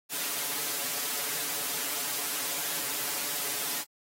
white noise with comb filter, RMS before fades -32 dBFS, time 0.09-3.85 s, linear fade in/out 50 ms, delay 7 ms, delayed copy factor +0.85, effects high-pass 200 Hz 12 dB/octave + AAC 48 kbps

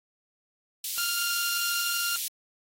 white high-pass noise, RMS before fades -32 dBFS, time 0.84-2.28 s, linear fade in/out 2 ms, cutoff 2900 Hz, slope 24 dB/octave
15% pulse tone, 1396.9 Hz, F6, in tune, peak -22 dBFS, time 0.98-2.16 s, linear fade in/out 0 ms
effects AAC 48 kbps

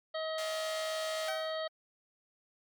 harmonic tone, 635 Hz, D#5, 35 cents sharp, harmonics 1 / 2 / 3 / 5 / 6 / 7, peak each -35 / -43 / -45 / -46 / -48 / -48 dBFS, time 0.14-1.68 s, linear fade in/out 10 ms
5% pulse chord, D half-diminished seventh, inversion none, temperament equal with one note detuned, 587.3 / 698.5 / 848.6 / 1046.5 Hz, D5 / F5 / Ab5 / C6, 0 / 0 / +37 / 0 cents, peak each -36 / -34 / -38 / -40 dBFS, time 0.38-1.29 s, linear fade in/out 2 ms
20% pulse tone with exponential decay, 765 Hz, G5, 42 cents flat, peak -30 dBFS, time 1.28-1.69 s, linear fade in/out 5 ms, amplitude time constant 87 ms
effects none

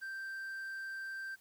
triangle tone, 1568 Hz, G6, in tune, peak -38 dBFS, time 0.01-1.36 s, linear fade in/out 20 ms, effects white hiss -67 dBFS RMS until 1.4 s

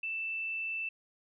sine tone with frequency modulation, 2655 Hz, E7, 12 cents sharp, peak -33 dBFS, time 0.03-0.89 s, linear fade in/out 5 ms, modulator 39.6 Hz, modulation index 0.4, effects none

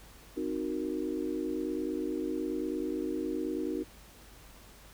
sine chord, C half-diminished seventh, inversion none, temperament equal, 261.6 / 311.1 / 370 / 466.2 Hz, C4 / Eb4 / Gb4 / Bb4, 0 / 0 / 0 / 0 cents, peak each -38 / -34 / -36 / -40 dBFS, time 0.36-3.84 s, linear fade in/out 20 ms, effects added 50 Hz sine -55 dBFS peak until 4.93 s + pink hiss -55 dBFS RMS until 4.93 s

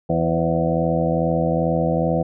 harmonic tone with a mistuned harmonic, 82.41 Hz, E2, in tune, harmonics 1 / 2 / 3 / 4 / 6 / 7 / 8 / 9, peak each -31 / -21 / -28 / -27 / -23 / -28 / -26 / -28 dBFS, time 0.09-2.23 s, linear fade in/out 10 ms, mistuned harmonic 6, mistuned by +31 cents, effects none

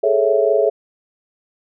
sine chord, A major seventh, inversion third, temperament equal, 415.3 / 440 / 554.4 / 659.3 Hz, G#4 / A4 / C#5 / E5, 0 / 0 / 0 / 0 cents, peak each -18 dBFS, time 0.03-0.7 s, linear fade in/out 10 ms, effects none

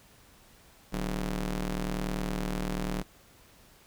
sawtooth ring-modulated tone, 110 Hz, A2, in tune, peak -23 dBFS, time 0.92-3.03 s, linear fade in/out 20 ms, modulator 75.5 Hz, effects pink hiss -58 dBFS RMS until 3.86 s

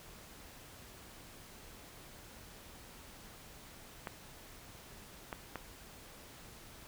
clicks, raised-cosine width 0.5 ms, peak -24 dBFS, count 3, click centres 4.072 / 5.328 / 5.557 s, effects pink hiss -54 dBFS RMS until 6.87 s

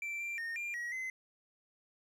triangle tone with pitch steps, 2342 / 2362 / 1839 / 2392 / 1908 / 2050 Hz, D7 / D7 / A#6 / D7 / A#6 / C7, -5 / +9 / -24 / +31 / +40 / -36 cents, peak -35 dBFS, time 0.02-1.1 s, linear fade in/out 2 ms, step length 180 ms, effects none

